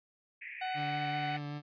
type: band-pass noise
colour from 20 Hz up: white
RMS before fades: -45 dBFS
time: 0.41-1.39 s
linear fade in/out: 10 ms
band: 1800 to 2500 Hz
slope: 96 dB/octave
type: harmonic tone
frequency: 746 Hz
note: F#5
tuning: 14 cents sharp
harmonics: 1 / 2 / 3 / 4 / 5 / 6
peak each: -34 / -44 / -49 / -46 / -51 / -54 dBFS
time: 0.61-1.37 s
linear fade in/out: 10 ms
type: tone with vibrato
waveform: 30% pulse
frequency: 146.3 Hz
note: D3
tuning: 6 cents flat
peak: -35 dBFS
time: 0.74-1.62 s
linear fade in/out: 50 ms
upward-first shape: sine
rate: 5.2 Hz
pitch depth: 12 cents each way
type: noise with exponential decay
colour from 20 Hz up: violet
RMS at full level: -46 dBFS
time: 1.26-1.37 s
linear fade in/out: 0 ms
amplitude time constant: 23 ms
effects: resampled to 11025 Hz